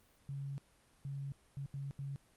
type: tone bursts at uneven times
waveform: sine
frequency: 138.9 Hz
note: C#3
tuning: 4 cents sharp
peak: -39 dBFS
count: 5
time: 0.29-0.58 / 1.05-1.32 / 1.57-1.66 / 1.74-1.91 / 1.99-2.16 s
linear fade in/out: 0 ms
effects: pink hiss -68 dBFS RMS until 2.36 s + Opus 32 kbps